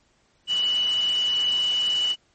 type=tone in noise; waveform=sine; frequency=2954 Hz; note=F#7; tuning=3 cents flat; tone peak=-20 dBFS; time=0.47-2.16 s; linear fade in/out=50 ms; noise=white; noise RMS=-35 dBFS; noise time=0.47-2.16 s; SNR=+12 dB; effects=pink hiss -64 dBFS RMS until 2.34 s + MP3 32 kbps